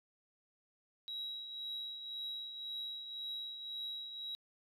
sine tone with tremolo, 3861 Hz, B7, 40 cents flat, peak -37 dBFS, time 1.08-4.35 s, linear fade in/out 0 ms, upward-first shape triangle, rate 1.9 Hz, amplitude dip 60%, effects tanh soft clip ceiling -36 dBFS + 13-bit

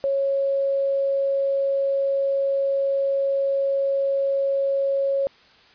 sine tone, 550 Hz, C#5, 14 cents flat, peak -19 dBFS, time 0.04-5.27 s, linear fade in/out 0 ms, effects white hiss -53 dBFS RMS until 5.74 s + resampled to 11025 Hz

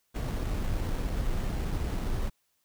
brown noise with sample-and-hold, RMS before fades -30 dBFS, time 0.14-2.3 s, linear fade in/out 20 ms, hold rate 4900 Hz, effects white hiss -74 dBFS RMS until 2.64 s

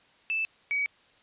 sine tone pair in turn, 2637 / 2266 Hz, E7 / C#7, 0 / +37 cents, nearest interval minor third, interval 263 cents, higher first, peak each -26 / -25 dBFS, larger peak second, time 0.3-0.45 / 0.71-0.86 s, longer neither, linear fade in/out 0 ms, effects white hiss -61 dBFS RMS until 1.22 s + resampled to 8000 Hz

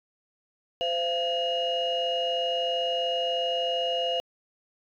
sine tone cluster, 515 / 682 / 2866 Hz, C5 / F5 / F7, -28 / -41 / +44 cents, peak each -28 dBFS, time 0.81-4.2 s, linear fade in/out 0 ms, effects tanh soft clip ceiling -19 dBFS

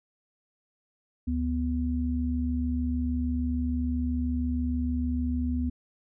sine tone pair together, 73.52 / 247.3 Hz, D2 / B3, +2 / +3 cents, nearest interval octave + major sixth, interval 2101 cents, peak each -28 / -28 dBFS, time 1.27-5.7 s, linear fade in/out 10 ms, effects none

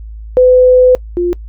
sine tone pair in turn, 505 / 351.2 Hz, B4 / F4, +39 / +10 cents, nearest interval tritone, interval 629 cents, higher first, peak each -3 / -10 dBFS, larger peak first, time 0.37-0.95 / 1.17-1.33 s, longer first, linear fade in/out 0 ms, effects noise-tail reverb RT60 0.1 s tail -23 dB re dry + added 54 Hz sine -25 dBFS peak until 1.48 s

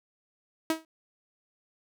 sawtooth tone with exponential decay, 320.7 Hz, E4, 48 cents flat, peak -18 dBFS, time 0.7-0.85 s, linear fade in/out 2 ms, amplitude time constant 31 ms, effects none

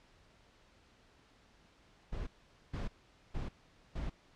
brown noise bursts, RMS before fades -38 dBFS, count 4, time 2.12-4.1 s, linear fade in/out 10 ms, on 150 ms, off 460 ms, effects pink hiss -65 dBFS RMS until 4.35 s + low-pass 5000 Hz 12 dB/octave

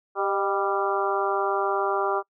harmonic tone with a mistuned harmonic, 196.9 Hz, G3, 8 cents sharp, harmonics 2 / 3 / 4 / 5 / 6 / 7, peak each -27 / -31 / -28 / -32 / -28 / -32 dBFS, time 0.15-2.23 s, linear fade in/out 50 ms, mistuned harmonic 3, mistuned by +57 cents, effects noise-tail reverb RT60 0.1 s tail -25 dB re dry

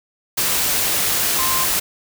sine tone in noise, 1046.5 Hz, C6, in tune, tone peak -23 dBFS, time 1.38-1.65 s, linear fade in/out 10 ms, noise white, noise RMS -19 dBFS, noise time 0.37-1.8 s, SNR -7 dB, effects none

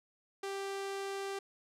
sawtooth tone, 392.9 Hz, G4, 4 cents sharp, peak -33 dBFS, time 0.43-1.39 s, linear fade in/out 5 ms, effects low-pass 10000 Hz 12 dB/octave

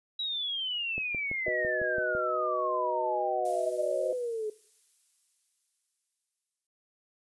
sine exponential sweep, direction down, 3900 to 420 Hz, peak -30 dBFS, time 0.19-4.5 s, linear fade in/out 5 ms
click train, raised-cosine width 2 ms, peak -26 dBFS, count 8, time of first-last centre 0.98-2.151 s, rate 5.98 Hz
sine chord, B major, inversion second, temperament equal, 370 / 493.9 / 622.3 Hz, F#4 / B4 / D#5, 0 / 0 / 0 cents, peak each -35 / -34 / -31 dBFS, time 1.46-4.13 s, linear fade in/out 5 ms
violet noise with exponential decay, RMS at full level -42 dBFS, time 3.45-6.67 s, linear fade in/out 2 ms, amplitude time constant 700 ms
effects noise-tail reverb RT60 0.5 s tail -21 dB re dry + resampled to 24000 Hz

